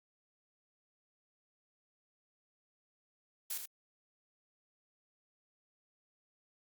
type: noise with echo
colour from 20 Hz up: blue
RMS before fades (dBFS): -38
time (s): 3.5-3.58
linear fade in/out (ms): 5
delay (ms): 79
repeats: 1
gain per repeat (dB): -6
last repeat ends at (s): 3.659
effects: Opus 48 kbps